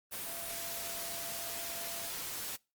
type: tone in noise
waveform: sine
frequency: 678 Hz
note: E5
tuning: 49 cents sharp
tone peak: -48 dBFS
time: 0.25-2.1 s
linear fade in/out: 20 ms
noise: white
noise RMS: -40 dBFS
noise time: 0.11-2.57 s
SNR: -11 dB
effects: noise-tail reverb RT60 0.3 s tail -26 dB re dry + Opus 32 kbps